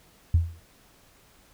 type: tone with exponential decay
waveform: sine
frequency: 83.8 Hz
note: E2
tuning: 29 cents sharp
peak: -13 dBFS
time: 0.34-0.6 s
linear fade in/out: 5 ms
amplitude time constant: 56 ms
effects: tanh soft clip ceiling -10 dBFS + pink hiss -58 dBFS RMS until 1.53 s